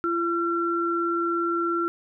sine tone pair together, 340 / 1358.6 Hz, F4 / F6, -46 / -48 cents, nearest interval 2 octaves, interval 2398 cents, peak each -25 dBFS, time 0.04-1.88 s, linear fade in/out 0 ms, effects none

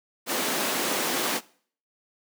pink high-pass noise, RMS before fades -27 dBFS, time 0.26-1.41 s, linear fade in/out 50 ms, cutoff 230 Hz, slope 24 dB/octave, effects noise-tail reverb RT60 0.5 s tail -21 dB re dry

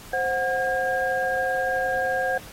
sine tone cluster, 524 / 735 / 1619 Hz, C5 / F#5 / G#6, +2 / -12 / -45 cents, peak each -26 dBFS, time 0.13-2.38 s, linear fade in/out 5 ms, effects pink hiss -44 dBFS RMS until 2.52 s + AAC 48 kbps

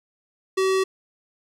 square tone, 380.7 Hz, F#4, 49 cents sharp, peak -19 dBFS, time 0.57-0.84 s, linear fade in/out 10 ms, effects low-pass 9000 Hz 12 dB/octave + 9-bit

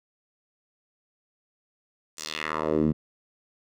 10% pulse tone with band-pass filter sweep, 77.78 Hz, D#2, in tune, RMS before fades -27 dBFS, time 2.17-2.93 s, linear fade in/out 20 ms, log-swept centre 7700 to 170 Hz, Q 1.9, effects none

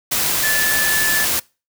sine tone in noise, 1741 Hz, A6, 19 cents flat, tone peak -18 dBFS, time 0.43-1.25 s, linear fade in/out 10 ms, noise white, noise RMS -19 dBFS, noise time 0.11-1.4 s, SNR -2 dB, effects noise-tail reverb RT60 0.3 s tail -24 dB re dry

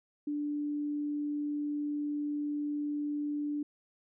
sine tone, 293.7 Hz, D4, in tune, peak -31 dBFS, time 0.27-3.63 s, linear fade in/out 5 ms, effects none

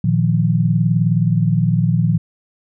sine chord, Bb suspended fourth, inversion none, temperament just, 116.54 / 155.39 / 174.81 Hz, Bb2 / Eb3 / F3, 0 / -2 / +2 cents, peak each -17 dBFS, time 0.04-2.18 s, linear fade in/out 5 ms, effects none

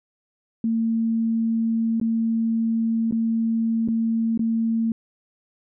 sine tone with dropouts, 226.6 Hz, A#3, 49 cents flat, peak -19 dBFS, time 0.64-4.92 s, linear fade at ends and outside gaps 2 ms, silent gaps 2-2.013 / 3.111-3.123 / 3.877-3.885 / 4.376-4.393 s, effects none

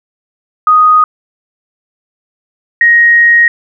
sine tone pair in turn, 1244.5 / 1877.7 Hz, D#6 / A#6, 0 / +12 cents, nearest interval perfect fifth, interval 712 cents, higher second, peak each -3 dBFS, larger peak neither, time 0.67-1.04 / 2.81-3.48 s, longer second, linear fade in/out 2 ms, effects none

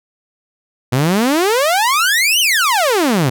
sawtooth exponential two-way sweep, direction up then down, 119.3 to 3136 to 119.3 Hz, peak -8 dBFS, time 0.92-3.3 s, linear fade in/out 10 ms, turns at 2.4 s, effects none

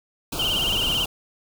pink band-stop noise, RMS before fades -29 dBFS, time 0.32-1.06 s, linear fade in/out 5 ms, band 1500 to 2400 Hz, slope 96 dB/octave
sine tone with vibrato, 2966 Hz, F#7, 4 cents sharp, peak -21 dBFS, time 0.39-1.05 s, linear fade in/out 5 ms, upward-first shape sine, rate 18 Hz, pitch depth 110 cents each way
clicks, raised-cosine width 0.3 ms, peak -23 dBFS, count 8, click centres 0.596 / 0.636 / 0.689 / 0.725 / 0.771 / 0.827 / 0.914 / 0.944 s
effects none

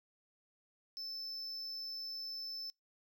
triangle tone, 5274 Hz, E8, in tune, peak -40 dBFS, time 0.97-2.7 s, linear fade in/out 0 ms, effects noise-tail reverb RT60 0.2 s tail -25 dB re dry

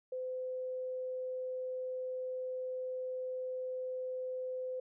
sine tone, 511 Hz, C5, 41 cents flat, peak -36 dBFS, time 0.12-4.8 s, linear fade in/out 5 ms, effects none

